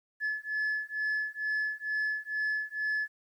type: beating tone pair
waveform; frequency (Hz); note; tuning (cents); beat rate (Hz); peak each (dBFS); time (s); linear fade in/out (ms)
sine; 1718 / 1720.2; A6 / A6; -42 / -40; 2.2; -31; 0.2-3.08; 50
effects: tanh soft clip ceiling -26 dBFS + 11-bit